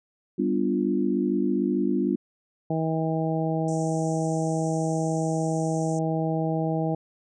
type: chord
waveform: sine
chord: G dominant seventh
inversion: none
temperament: equal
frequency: 196 / 246.9 / 293.7 / 349.2 Hz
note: G3 / B3 / D4 / F4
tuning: 0 / 0 / 0 / 0 cents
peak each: -27 dBFS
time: 0.38-2.16 s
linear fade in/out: 10 ms
type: harmonic tone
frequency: 160.4 Hz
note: E3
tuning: 47 cents flat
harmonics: 1 / 2 / 3 / 4 / 5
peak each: -26 / -29 / -32 / -31 / -33 dBFS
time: 2.7-6.95 s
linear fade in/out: 5 ms
type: band-pass noise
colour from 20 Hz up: pink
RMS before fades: -45 dBFS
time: 3.68-5.99 s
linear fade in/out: 2 ms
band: 5700 to 8800 Hz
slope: 96 dB/octave
effects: none